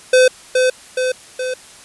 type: tone with echo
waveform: square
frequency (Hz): 510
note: C5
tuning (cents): -44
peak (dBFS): -8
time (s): 0.13-0.28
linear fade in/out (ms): 5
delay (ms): 420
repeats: 3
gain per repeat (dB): -4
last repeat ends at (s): 1.54
effects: white hiss -41 dBFS RMS until 1.84 s + resampled to 24000 Hz